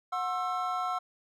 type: tone cluster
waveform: triangle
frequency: 731 / 1069 / 1329 Hz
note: F#5 / C6 / E6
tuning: -21 / +37 / +14 cents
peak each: -31 / -34 / -31 dBFS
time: 0.12-0.99 s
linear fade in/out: 10 ms
effects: none